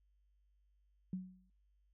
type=tone with exponential decay; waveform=sine; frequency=185.1 Hz; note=F#3; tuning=1 cent sharp; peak=-35 dBFS; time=1.13-1.5 s; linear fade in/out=2 ms; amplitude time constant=80 ms; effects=noise-tail reverb RT60 0.3 s tail -24 dB re dry + added 50 Hz sine -70 dBFS peak until 1.93 s